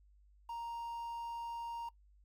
triangle tone with quantisation, 934 Hz, A#5, 3 cents sharp, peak -38 dBFS, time 0.49-1.89 s, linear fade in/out 5 ms, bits 11, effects noise-tail reverb RT60 0.1 s tail -21 dB re dry + added 50 Hz sine -62 dBFS peak until 2.24 s

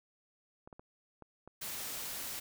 clicks, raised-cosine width 1 ms, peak -36 dBFS, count 5, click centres 0.675 / 0.728 / 0.795 / 1.223 / 1.476 s
white noise, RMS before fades -41 dBFS, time 1.61-2.4 s, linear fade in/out 10 ms
effects none

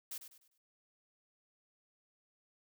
blue noise with echo, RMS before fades -43 dBFS, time 0.11-0.18 s, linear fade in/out 5 ms, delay 100 ms, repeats 4, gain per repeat -9 dB, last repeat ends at 0.58 s, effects none

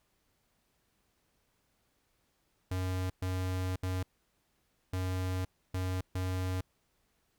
square tone bursts at uneven times, 92.5 Hz, F#2, in tune, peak -32 dBFS, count 6, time 2.71-3.1 / 3.22-3.76 / 3.83-4.03 / 4.93-5.45 / 5.74-6.01 / 6.15-6.61 s, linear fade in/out 5 ms, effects pink hiss -75 dBFS RMS until 7.38 s

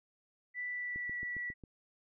sine tone with pitch glide, 1975.5 to 1950.6 Hz, B6 to B6, 0 to -22 cents, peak -36 dBFS, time 0.54-1.54 s, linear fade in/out 50 ms, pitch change -22 cents, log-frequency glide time 0.67-1.18 s
click train, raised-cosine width 3 ms, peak -36 dBFS, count 6, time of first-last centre 0.96-1.638 s, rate 7.38 Hz
effects none

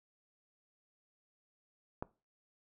click, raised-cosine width 1 ms, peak -23 dBFS, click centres 2.025 s, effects noise-tail reverb RT60 0.3 s tail -20 dB re dry

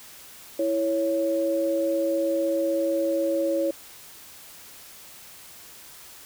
sine tone pair together, 329.6 / 554.4 Hz, E4 / C#5, 0 / 0 cents, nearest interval major sixth, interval 900 cents, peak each -26 / -23 dBFS, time 0.59-3.71 s, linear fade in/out 5 ms, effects white hiss -46 dBFS RMS until 6.25 s

